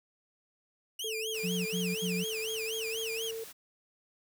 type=tone with vibrato; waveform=sawtooth; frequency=2794 Hz; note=F7; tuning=in tune; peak=-32 dBFS; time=0.99-3.31 s; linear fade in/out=5 ms; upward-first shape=sine; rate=4.1 Hz; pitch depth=280 cents each way
type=tone with pitch glide; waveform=sine; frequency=440 to 450 Hz; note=A4 to A4; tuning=0 to +39 cents; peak=-36 dBFS; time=1.04-3.44 s; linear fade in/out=5 ms; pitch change=+39 cents; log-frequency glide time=2.37-3.2 s
type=noise; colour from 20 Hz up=white; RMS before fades=-48 dBFS; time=1.33-3.53 s; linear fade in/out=20 ms
type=tone bursts; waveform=sine; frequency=178.8 Hz; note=F3; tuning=41 cents sharp; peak=-31 dBFS; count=3; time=1.43-2.246 s; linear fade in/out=20 ms; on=230 ms; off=63 ms
effects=none